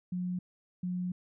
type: tone bursts at uneven times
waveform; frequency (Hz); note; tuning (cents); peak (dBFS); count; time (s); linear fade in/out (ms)
sine; 180.2; F#3; -45; -31; 2; 0.12-0.39 / 0.83-1.12; 5
effects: none